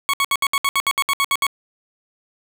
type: tone bursts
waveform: 20% pulse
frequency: 1108.7 Hz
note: C#6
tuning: in tune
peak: -11 dBFS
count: 13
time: 0.09-1.467 s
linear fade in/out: 0 ms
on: 45 ms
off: 66 ms
effects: 7-bit